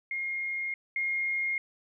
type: tone pair in turn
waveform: sine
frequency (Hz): 2137 / 2137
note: C7 / C7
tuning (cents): +36 / +36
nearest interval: unison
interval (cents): 0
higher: neither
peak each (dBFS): -30 / -27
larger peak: second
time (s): 0.11-0.74 / 0.96-1.58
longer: first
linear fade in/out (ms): 2
effects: none